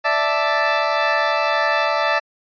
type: chord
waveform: 20% pulse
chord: D suspended second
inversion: none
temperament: equal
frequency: 587.3 / 659.3 / 880 Hz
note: D5 / E5 / A5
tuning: 0 / 0 / 0 cents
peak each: -16 dBFS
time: 0.04-2.2 s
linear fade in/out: 20 ms
effects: resampled to 11025 Hz